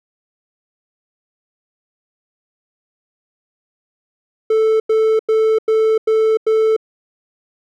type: tone bursts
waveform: triangle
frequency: 440 Hz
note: A4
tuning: in tune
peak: -9 dBFS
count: 6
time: 4.5-6.765 s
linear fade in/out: 5 ms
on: 300 ms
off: 93 ms
effects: none